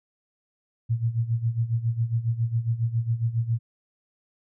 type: tone with tremolo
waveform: sine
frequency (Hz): 115.7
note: A#2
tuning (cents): -13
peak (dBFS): -19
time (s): 0.89-3.59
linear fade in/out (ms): 20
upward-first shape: sine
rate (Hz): 7.3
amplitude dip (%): 80
effects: none